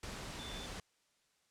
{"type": "tone in noise", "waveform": "sine", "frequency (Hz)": 3524, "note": "A7", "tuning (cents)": 2, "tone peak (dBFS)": -48, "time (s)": [0.39, 0.66], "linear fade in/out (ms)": 2, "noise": "pink", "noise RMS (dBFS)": -45, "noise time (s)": [0.03, 0.8], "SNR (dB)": -6, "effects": ["white hiss -75 dBFS RMS until 1.5 s", "low-pass 8000 Hz 12 dB/octave"]}